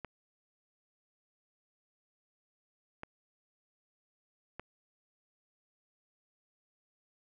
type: clicks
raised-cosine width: 0.5 ms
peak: -26 dBFS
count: 3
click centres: 0.047 / 3.034 / 4.596 s
effects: none